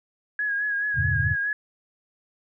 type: tone with vibrato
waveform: sine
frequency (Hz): 1661.2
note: G#6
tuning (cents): 0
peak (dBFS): -23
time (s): 0.39-1.53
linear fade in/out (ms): 2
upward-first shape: sine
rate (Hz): 4.7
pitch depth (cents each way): 40
type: chord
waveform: sine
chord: E half-diminished seventh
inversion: none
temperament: equal with one note detuned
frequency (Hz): 82.41 / 98 / 116.54 / 143.31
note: E2 / G2 / Bb2 / D3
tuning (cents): 0 / 0 / 0 / -42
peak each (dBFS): -28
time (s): 0.94-1.36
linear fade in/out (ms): 50
effects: none